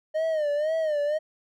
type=tone with vibrato; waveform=triangle; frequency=613 Hz; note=D#5; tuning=26 cents flat; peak=-21 dBFS; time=0.14-1.19 s; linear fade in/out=20 ms; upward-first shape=sine; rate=2 Hz; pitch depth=100 cents each way; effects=none